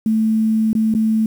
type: tone with dropouts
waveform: sine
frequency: 220 Hz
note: A3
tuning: in tune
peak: -13 dBFS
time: 0.06-1.26 s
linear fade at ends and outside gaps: 2 ms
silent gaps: 0.731-0.751 / 0.94-0.949 s
effects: 7-bit